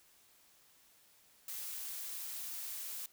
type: noise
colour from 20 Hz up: blue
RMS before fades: -43 dBFS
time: 1.48-3.06 s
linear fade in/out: 2 ms
effects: white hiss -66 dBFS RMS until 3.12 s